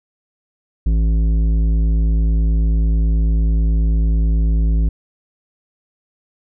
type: tone with tanh clipping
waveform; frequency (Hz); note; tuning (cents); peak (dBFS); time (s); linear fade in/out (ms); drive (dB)
sine; 54.6; A1; -13; -14; 0.86-4.89; 5; 11
effects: none